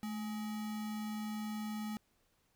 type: tone with sample-and-hold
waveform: sine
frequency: 215.6 Hz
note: A3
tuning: 35 cents flat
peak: -37 dBFS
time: 0.03-1.97 s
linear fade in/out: 0 ms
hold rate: 1050 Hz
effects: pink hiss -75 dBFS RMS until 2.55 s